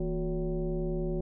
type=tone with frequency modulation; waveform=sine; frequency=164.81 Hz; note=E3; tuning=in tune; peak=-28 dBFS; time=0-1.21 s; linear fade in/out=5 ms; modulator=200 Hz; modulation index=1.5; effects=none